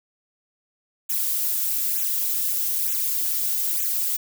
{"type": "noise with flanger", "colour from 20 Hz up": "violet", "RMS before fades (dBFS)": -24, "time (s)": [1.09, 4.17], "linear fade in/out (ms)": 10, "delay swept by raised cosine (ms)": [0.2, 5.9], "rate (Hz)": 1.1, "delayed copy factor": -0.85, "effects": []}